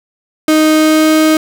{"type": "tone with pitch glide", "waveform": "35% pulse", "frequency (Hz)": [311.1, 312.9], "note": ["D#4", "D#4"], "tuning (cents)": [0, 10], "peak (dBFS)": -5, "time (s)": [0.48, 1.37], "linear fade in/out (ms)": 2, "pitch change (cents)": 10, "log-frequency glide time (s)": [0.74, 1.12], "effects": []}